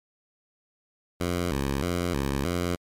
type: tone with vibrato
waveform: 10% pulse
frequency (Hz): 77.78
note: D#2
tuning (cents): 0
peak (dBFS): -17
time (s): 1.2-2.76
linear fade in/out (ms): 10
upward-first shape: square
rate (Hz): 1.6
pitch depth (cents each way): 210
effects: MP3 96 kbps

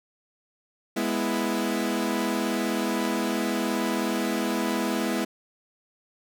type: chord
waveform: sawtooth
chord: E major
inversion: first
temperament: equal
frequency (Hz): 207.7 / 246.9 / 329.6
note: G#3 / B3 / E4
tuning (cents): 0 / 0 / 0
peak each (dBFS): -25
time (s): 0.96-5.25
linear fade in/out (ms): 10
effects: none

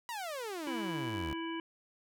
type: exponential sweep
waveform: sawtooth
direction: down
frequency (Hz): 987.8 to 69.3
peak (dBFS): -34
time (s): 0.09-1.33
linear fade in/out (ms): 0
type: harmonic tone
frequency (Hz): 329.6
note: E4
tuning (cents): 0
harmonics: 1 / 3 / 5 / 7 / 9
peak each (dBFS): -37 / -43 / -47 / -48 / -47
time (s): 0.67-1.6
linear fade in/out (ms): 2
effects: none

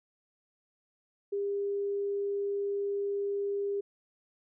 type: tone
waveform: sine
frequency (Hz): 401.9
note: G4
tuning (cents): +43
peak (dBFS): -29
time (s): 1.32-3.81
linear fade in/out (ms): 10
effects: none

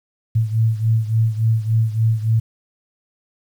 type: beating tone pair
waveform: sine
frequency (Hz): 110.9 / 114.4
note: A2 / A#2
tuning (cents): +14 / -32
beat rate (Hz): 3.5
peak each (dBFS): -16 / -20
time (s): 0.35-2.4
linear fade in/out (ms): 10
effects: 8-bit

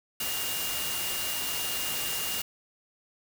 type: tone in noise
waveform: sine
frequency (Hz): 2828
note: F7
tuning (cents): +21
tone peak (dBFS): -36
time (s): 0.2-2.42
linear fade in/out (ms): 5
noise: white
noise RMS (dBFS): -32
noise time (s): 0.2-2.42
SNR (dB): -7
effects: none

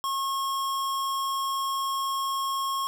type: tone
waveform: square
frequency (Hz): 1086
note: C#6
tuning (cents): -36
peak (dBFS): -27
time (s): 0.04-2.87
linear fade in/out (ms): 0
effects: none

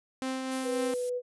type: tone with tremolo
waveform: sawtooth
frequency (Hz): 261.6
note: C4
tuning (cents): 0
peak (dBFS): -26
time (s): 0.22-0.94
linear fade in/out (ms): 0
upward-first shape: triangle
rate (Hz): 3.7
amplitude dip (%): 35
type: noise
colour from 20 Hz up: violet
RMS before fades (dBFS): -39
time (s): 0.51-1.1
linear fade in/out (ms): 10
type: tone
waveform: sine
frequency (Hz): 493.9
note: B4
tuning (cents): 0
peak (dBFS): -29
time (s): 0.63-1.22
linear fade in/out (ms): 50
effects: resampled to 24000 Hz

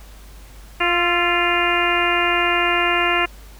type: harmonic tone with a mistuned harmonic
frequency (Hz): 349.2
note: F4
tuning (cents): 0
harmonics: 1 / 2 / 3 / 4 / 5 / 6 / 7 / 8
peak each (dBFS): -24 / -24 / -24 / -24 / -24 / -24 / -24 / -24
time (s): 0.8-3.26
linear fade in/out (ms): 10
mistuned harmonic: 4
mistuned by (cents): -39
effects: added 50 Hz sine -39 dBFS peak until 3.59 s + pink hiss -47 dBFS RMS until 3.59 s

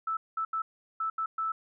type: tone bursts at uneven times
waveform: sine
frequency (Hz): 1315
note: E6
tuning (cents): -5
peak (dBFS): -28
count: 6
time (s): 0.07-0.17 / 0.37-0.45 / 0.53-0.62 / 1-1.1 / 1.18-1.26 / 1.38-1.52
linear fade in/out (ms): 5
effects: none

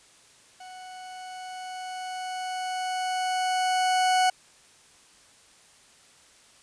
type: tone with level ramp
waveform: 40% pulse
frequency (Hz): 740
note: F#5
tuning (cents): 0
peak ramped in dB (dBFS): -41 to -18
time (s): 0.6-4.3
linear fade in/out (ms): 5
effects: white hiss -56 dBFS RMS until 6.62 s + resampled to 22050 Hz

